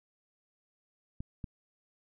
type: clicks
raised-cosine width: 5 ms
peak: -26 dBFS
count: 2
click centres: 1.205 / 1.442 s
effects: none